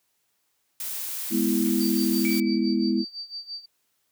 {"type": "noise", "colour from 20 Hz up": "blue", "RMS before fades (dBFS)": -32, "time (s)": [0.8, 2.4], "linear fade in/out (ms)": 2}
{"type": "chord", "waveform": "sine", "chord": "E major", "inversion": "first", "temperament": "equal", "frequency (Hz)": [207.7, 246.9, 329.6], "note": ["G#3", "B3", "E4"], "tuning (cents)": [0, 0, 0], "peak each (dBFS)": -25, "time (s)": [1.3, 3.05], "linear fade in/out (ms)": 50}
{"type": "tone with tremolo", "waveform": "sine", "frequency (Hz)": 4635, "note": "D8", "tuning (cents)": -24, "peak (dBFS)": -31, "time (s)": [1.8, 3.66], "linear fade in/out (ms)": 10, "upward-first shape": "sine", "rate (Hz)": 5.9, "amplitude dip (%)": 85}
{"type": "tone with exponential decay", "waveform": "sine", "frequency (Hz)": 2300, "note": "D7", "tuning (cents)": -37, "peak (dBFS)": -27, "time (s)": [2.25, 2.99], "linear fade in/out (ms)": 0, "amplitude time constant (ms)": 160}
{"effects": ["white hiss -72 dBFS RMS until 4.11 s", "high-pass 60 Hz 12 dB/octave"]}